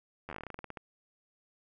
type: slowing click train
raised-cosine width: 0.5 ms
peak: -26 dBFS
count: 16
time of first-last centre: 0.29-0.772 s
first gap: 11 ms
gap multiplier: 1.14
effects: none